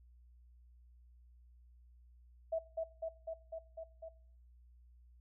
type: tone with echo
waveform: sine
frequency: 653 Hz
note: E5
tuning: 17 cents flat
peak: -32 dBFS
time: 2.52-2.59 s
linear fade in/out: 10 ms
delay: 250 ms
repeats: 6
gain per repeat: -2 dB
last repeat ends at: 4.09 s
effects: noise-tail reverb RT60 0.6 s tail -21 dB re dry + added 60 Hz sine -59 dBFS peak until 5.2 s